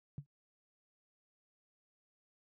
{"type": "tone with exponential decay", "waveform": "sine", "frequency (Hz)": 142.2, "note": "C#3", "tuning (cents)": 45, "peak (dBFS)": -35, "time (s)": [0.18, 0.26], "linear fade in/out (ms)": 0, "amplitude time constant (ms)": 16, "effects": ["high-pass 60 Hz 12 dB/octave"]}